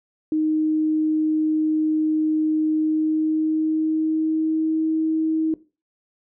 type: tone with pitch glide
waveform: sine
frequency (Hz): 311.1 to 317.6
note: D#4 to D#4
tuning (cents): 0 to +36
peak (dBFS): -18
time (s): 0.32-5.54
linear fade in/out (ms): 2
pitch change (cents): +36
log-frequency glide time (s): 2.69-4.87
effects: noise-tail reverb RT60 0.3 s tail -17 dB re dry